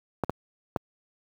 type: clicks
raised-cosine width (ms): 1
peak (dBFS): -11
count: 3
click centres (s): 0.237 / 0.296 / 0.762
effects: high-pass 80 Hz 12 dB/octave + 8-bit